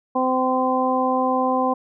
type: harmonic tone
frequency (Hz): 257.6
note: C4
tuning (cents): -27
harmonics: 1 / 2 / 3 / 4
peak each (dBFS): -23 / -23 / -23 / -23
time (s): 0.15-1.74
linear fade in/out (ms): 10
effects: none